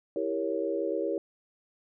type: chord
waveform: sine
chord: E diminished seventh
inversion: none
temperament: equal with one note detuned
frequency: 329.6 / 396.6 / 466.2 / 554.4 Hz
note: E4 / G4 / Bb4 / Db5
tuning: 0 / +20 / 0 / 0 cents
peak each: -33 dBFS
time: 0.16-1.18 s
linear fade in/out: 2 ms
effects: none